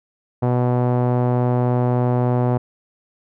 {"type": "tone with low-pass filter", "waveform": "sawtooth", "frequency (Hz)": 123.47, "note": "B2", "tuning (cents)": 0, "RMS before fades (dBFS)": -18, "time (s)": [0.42, 2.58], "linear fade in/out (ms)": 10, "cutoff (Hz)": 790, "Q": 1.5, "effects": []}